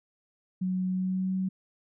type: tone with pitch glide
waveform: sine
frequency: 185 to 188.13 Hz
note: F#3 to F#3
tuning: 0 to +29 cents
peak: -26 dBFS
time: 0.61-1.49 s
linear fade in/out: 10 ms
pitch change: +29 cents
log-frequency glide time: 0.89-1.34 s
effects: none